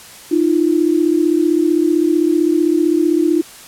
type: tone pair together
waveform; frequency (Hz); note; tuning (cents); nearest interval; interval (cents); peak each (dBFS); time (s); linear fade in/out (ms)
sine; 308.4 / 344; D#4 / F4; -15 / -26; major second; 189; -14; 0.31-3.42; 10
effects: white hiss -38 dBFS RMS until 3.67 s + low-pass 12000 Hz 12 dB/octave